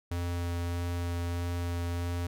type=tone with vibrato; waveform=square; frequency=86.7 Hz; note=F2; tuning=12 cents flat; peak=-31 dBFS; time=0.11-2.27 s; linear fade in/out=5 ms; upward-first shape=sine; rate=1.6 Hz; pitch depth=8 cents each way; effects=none